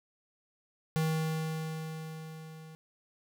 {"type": "tone with level ramp", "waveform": "square", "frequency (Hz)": 158.8, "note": "D#3", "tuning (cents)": 36, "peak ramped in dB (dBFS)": [-27, -48], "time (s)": [0.96, 2.75], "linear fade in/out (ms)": 0, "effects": []}